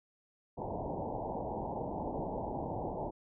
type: low-pass noise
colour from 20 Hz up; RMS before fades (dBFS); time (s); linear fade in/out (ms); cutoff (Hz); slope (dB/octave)
white; -38; 0.57-3.11; 20; 930; 96
effects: none